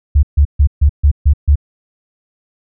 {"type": "tone bursts", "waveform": "sine", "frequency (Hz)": 72, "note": "D2", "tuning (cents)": -34, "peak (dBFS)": -5, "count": 7, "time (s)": [0.15, 1.557], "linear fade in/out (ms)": 10, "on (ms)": 81, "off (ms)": 140, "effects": []}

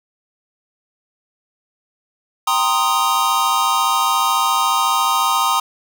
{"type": "chord", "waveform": "square", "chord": "C minor seventh", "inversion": "second", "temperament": "equal", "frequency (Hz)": [784, 932.3, 1046.5, 1244.5], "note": ["G5", "Bb5", "C6", "Eb6"], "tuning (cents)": [0, 0, 0, 0], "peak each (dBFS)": [-25, -21, -21, -19], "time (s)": [2.47, 5.6], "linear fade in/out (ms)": 5, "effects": []}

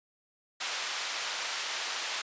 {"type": "band-pass noise", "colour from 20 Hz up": "white", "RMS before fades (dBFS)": -35, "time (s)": [0.6, 2.22], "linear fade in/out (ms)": 10, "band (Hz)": [750, 4900], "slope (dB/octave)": 12, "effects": ["resampled to 16000 Hz"]}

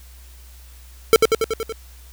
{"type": "tone with echo", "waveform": "square", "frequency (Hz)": 447.9, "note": "A4", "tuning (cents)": 31, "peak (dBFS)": -8, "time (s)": [1.13, 1.16], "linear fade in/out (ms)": 0, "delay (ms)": 94, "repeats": 6, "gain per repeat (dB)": -3, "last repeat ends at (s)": 1.724, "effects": ["added 62 Hz sine -41 dBFS peak until 2.12 s", "white hiss -50 dBFS RMS until 2.12 s"]}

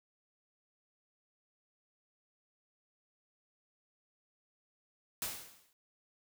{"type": "noise with exponential decay", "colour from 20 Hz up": "white", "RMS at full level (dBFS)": -35, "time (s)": [5.22, 5.73], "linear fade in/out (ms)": 1, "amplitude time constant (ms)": 110, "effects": []}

